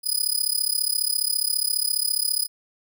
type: tone with amplitude modulation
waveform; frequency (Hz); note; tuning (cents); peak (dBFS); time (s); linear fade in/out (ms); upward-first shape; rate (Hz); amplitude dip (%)
15% pulse; 4978; D#8; 0; -11; 0.03-2.48; 50; sine; 34.7; 95
effects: none